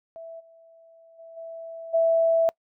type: tone with level steps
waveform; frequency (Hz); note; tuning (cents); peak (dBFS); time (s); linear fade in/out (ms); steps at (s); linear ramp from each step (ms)
sine; 659.3; E5; 0; -37 / -50 / -42 / -35 / -17; 0.16-2.49; 0; 0.39 / 1.18 / 1.36 / 1.93; 20
effects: noise-tail reverb RT60 0.1 s tail -26 dB re dry